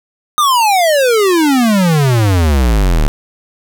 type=exponential sweep; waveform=square; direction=down; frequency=1247 to 34.8 Hz; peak=-9 dBFS; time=0.38-3.08 s; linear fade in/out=0 ms; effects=none